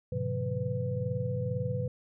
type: tone cluster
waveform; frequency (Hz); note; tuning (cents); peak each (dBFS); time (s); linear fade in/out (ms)
sine; 101.6 / 123.7 / 143.8 / 178.9 / 499.2; G#2 / B2 / D3 / F3 / B4; -38 / +3 / -36 / +42 / +19; -36 / -33 / -38 / -39 / -35; 0.12-1.88; 5
effects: none